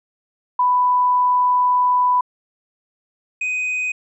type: tone pair in turn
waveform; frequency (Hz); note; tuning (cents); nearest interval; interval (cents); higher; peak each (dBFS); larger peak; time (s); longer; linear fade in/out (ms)
sine / triangle; 993 / 2502; B5 / D#7; +9 / +9; octave + major third; 1600; second; -13 / -18; first; 0.59-2.21 / 3.41-3.92; first; 5
effects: resampled to 22050 Hz